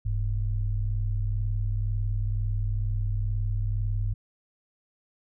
sine tone pair together, 40.81 / 102.9 Hz, E1 / G#2, -17 / -16 cents, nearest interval octave + major third, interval 1601 cents, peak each -27 dBFS, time 0.05-4.14 s, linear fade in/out 10 ms, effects none

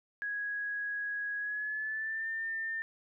sine tone with pitch glide, 1661.2 to 1801.1 Hz, G#6 to A6, 0 to +40 cents, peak -33 dBFS, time 0.22-2.82 s, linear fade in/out 0 ms, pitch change +140 cents, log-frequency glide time 1.38-2.29 s, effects none

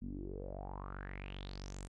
sawtooth tone with low-pass filter sweep, 47.57 Hz, F#1, 49 cents sharp, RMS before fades -45 dBFS, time 0.01-1.88 s, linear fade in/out 20 ms, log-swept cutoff 220 to 8800 Hz, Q 6.7, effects none

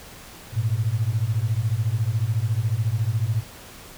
sine beating tone pair, 104.1 / 118.1 Hz, G#2 / A#2, +5 / +23 cents, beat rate 14 Hz, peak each -23 dBFS, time 0.52-3.44 s, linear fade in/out 50 ms, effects pink hiss -43 dBFS RMS until 3.97 s

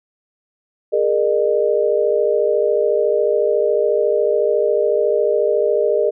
sine tone cluster, 412.3 / 466.3 / 608 Hz, G#4 / A#4 / D#5, -13 / +1 / -40 cents, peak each -18 dBFS, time 0.92-6.11 s, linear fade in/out 20 ms, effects none

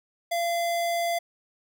square tone, 684 Hz, F5, 36 cents flat, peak -25 dBFS, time 0.31-1.19 s, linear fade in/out 10 ms, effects none

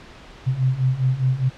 sine beating tone pair, 127 / 131.9 Hz, B2 / C3, +49 / +14 cents, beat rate 4.9 Hz, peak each -22 / -19 dBFS, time 0.46-1.5 s, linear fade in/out 20 ms, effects pink hiss -43 dBFS RMS until 1.57 s + low-pass 4000 Hz 12 dB/octave

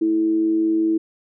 sine tone with amplitude modulation, 325.8 Hz, E4, 20 cents flat, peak -14 dBFS, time 0.01-0.98 s, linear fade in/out 10 ms, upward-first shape sine, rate 105 Hz, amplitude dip 40%, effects none

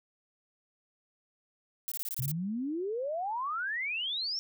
violet noise bursts, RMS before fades -36 dBFS, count 8, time 1.88-2.315 s, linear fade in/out 0 ms, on 36 ms, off 21 ms
sine exponential sweep, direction up, 123.2 to 5588 Hz, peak -31 dBFS, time 2.19-4.39 s, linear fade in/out 0 ms
effects none

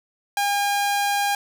sawtooth tone, 809 Hz, G#5, 46 cents flat, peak -16 dBFS, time 0.37-1.35 s, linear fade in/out 2 ms, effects none

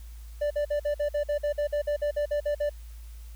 triangle tone bursts, 587.3 Hz, D5, in tune, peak -22 dBFS, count 16, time 0.41-2.696 s, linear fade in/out 10 ms, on 96 ms, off 50 ms, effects added 56 Hz sine -40 dBFS peak until 3.35 s + white hiss -58 dBFS RMS until 3.35 s

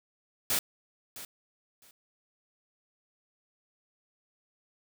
white noise with echo, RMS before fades -28 dBFS, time 0.5-0.59 s, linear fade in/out 2 ms, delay 660 ms, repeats 2, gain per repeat -15 dB, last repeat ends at 1.91 s, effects none

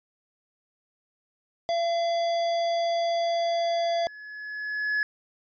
harmonic tone, 679 Hz, F5, 49 cents flat, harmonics 1 / 3 / 5 / 7 / 9, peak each -23 / -40 / -38 / -40 / -51 dBFS, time 1.69-4.07 s, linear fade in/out 0 ms
triangle tone with exponential growth, 1700 Hz, G#6, 40 cents sharp, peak -20 dBFS, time 3.23-5.03 s, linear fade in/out 1 ms, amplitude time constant 390 ms
effects resampled to 16000 Hz

